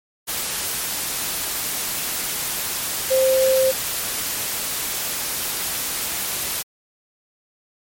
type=tone in noise; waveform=sine; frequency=525 Hz; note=C5; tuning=6 cents sharp; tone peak=-14 dBFS; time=3.1-3.72 s; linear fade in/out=20 ms; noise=white; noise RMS=-25 dBFS; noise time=0.27-6.63 s; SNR=+8 dB; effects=MP3 64 kbps